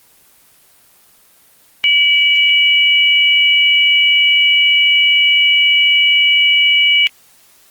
sine tone pair together, 2297 / 2931 Hz, D7 / F#7, -39 / -17 cents, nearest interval major third, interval 422 cents, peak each -11 dBFS, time 1.84-7.07 s, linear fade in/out 0 ms, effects white hiss -49 dBFS RMS until 7.7 s + Opus 24 kbps

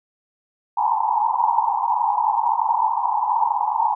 white band-pass noise, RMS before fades -20 dBFS, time 0.77-3.95 s, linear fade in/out 10 ms, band 830 to 970 Hz, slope 96 dB/octave, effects none

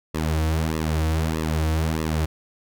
sawtooth tone with flanger, 79.2 Hz, D#2, 31 cents sharp, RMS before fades -23 dBFS, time 0.14-2.26 s, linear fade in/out 10 ms, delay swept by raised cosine 1.3 to 5 ms, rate 1.6 Hz, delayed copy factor -1, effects none

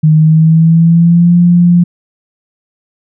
sine tone with pitch glide, 155.4 to 174.43 Hz, D#3 to F3, -2 to -2 cents, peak -3 dBFS, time 0.03-1.84 s, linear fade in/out 10 ms, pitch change +200 cents, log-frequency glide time 0.14-1.36 s, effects none

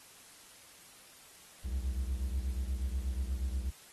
triangle beating tone pair, 62.9 / 71.2 Hz, B1 / C#2, +32 / +47 cents, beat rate 8.3 Hz, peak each -31 / -36 dBFS, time 1.64-3.71 s, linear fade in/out 20 ms, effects white hiss -56 dBFS RMS until 3.92 s + AAC 32 kbps

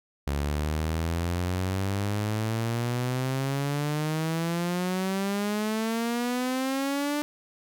sawtooth exponential sweep, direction up, 70 to 296.9 Hz, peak -22 dBFS, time 0.27-7.22 s, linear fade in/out 0 ms, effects none

